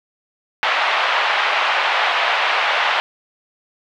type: band-pass noise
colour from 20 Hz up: pink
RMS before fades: -18 dBFS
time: 0.63-3 s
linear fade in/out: 0 ms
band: 710 to 3300 Hz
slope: 24 dB/octave
effects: none